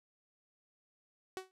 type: tone with exponential decay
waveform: sawtooth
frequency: 375.5 Hz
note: F#4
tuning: 26 cents sharp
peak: -32 dBFS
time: 1.37-1.51 s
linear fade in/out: 0 ms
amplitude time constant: 30 ms
effects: low-pass 11000 Hz 12 dB/octave

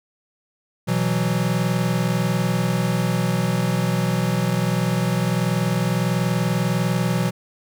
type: chord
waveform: square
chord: B suspended fourth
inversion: none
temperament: equal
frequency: 123.47 / 164.81 / 185 Hz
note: B2 / E3 / F#3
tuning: 0 / 0 / 0 cents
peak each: -24 dBFS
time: 0.87-7.31 s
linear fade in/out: 20 ms
effects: none

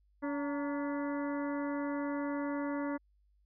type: harmonic tone with a mistuned harmonic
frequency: 285.3 Hz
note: C#4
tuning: 50 cents sharp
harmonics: 1 / 2 / 3 / 4 / 5 / 6 / 7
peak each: -34 / -40 / -44 / -46 / -48 / -50 / -51 dBFS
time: 0.22-2.98 s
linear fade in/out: 20 ms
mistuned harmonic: 3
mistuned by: +110 cents
effects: added 50 Hz sine -66 dBFS peak until 3.45 s

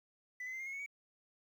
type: tone with pitch steps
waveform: sine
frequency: 1993 / 2035 / 2078 / 2121 / 2166 / 2211 / 2258 Hz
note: B6 / C7 / C7 / C7 / C#7 / C#7 / C#7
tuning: +15 / -49 / -12 / +23 / -41 / -5 / +31 cents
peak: -38 dBFS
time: 0.4-0.862 s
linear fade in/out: 5 ms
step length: 66 ms
effects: tanh soft clip ceiling -39 dBFS + 11-bit

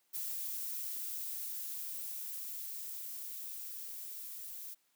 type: noise with level ramp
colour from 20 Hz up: violet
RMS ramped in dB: -39 to -46 dBFS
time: 0.13-4.75 s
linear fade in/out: 20 ms
effects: white hiss -75 dBFS RMS until 4.95 s + high-pass 150 Hz 12 dB/octave

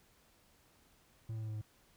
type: tone with pitch steps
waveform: triangle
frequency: 111.8 / 110.58 / 109.37 / 108.18 / 107 Hz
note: A2 / A2 / A2 / A2 / A2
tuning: +28 / +9 / -10 / -29 / -48 cents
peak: -36 dBFS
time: 1.29-1.615 s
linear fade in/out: 5 ms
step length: 65 ms
effects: pink hiss -68 dBFS RMS until 1.96 s

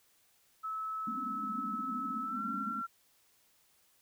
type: tone with pitch glide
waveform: sine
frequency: 1300 to 1360.7 Hz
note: E6 to F6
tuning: -24 to -45 cents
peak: -35 dBFS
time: 0.63-2.87 s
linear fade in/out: 20 ms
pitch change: +79 cents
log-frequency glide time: 2.21-2.43 s
type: band-pass noise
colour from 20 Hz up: pink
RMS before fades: -42 dBFS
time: 1.07-2.82 s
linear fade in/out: 5 ms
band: 200 to 280 Hz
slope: 96 dB/octave
effects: white hiss -69 dBFS RMS until 4.01 s

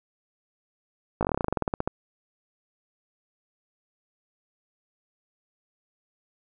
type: slowing click train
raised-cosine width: 1 ms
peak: -11 dBFS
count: 18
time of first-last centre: 1.21-1.876 s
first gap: 18 ms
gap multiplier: 1.09
effects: none

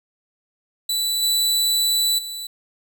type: tone with level steps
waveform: sawtooth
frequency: 3968 Hz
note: B7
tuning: 7 cents sharp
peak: -17 / -14 / -26 dBFS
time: 0.89-2.47 s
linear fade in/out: 5 ms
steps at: 1.22 / 2.18 s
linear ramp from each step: 10 ms
effects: none

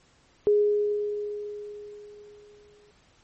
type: tone with exponential decay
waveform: sine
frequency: 415.3 Hz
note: G#4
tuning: in tune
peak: -16 dBFS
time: 0.47-2.91 s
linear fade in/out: 0 ms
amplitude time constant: 530 ms
effects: pink hiss -61 dBFS RMS until 3.23 s + MP3 32 kbps

